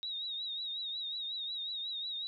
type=tone with vibrato; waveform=sine; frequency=3790 Hz; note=A#7; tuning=28 cents sharp; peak=-36 dBFS; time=0.03-2.27 s; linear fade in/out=0 ms; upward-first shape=triangle; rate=5.5 Hz; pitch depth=81 cents each way; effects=none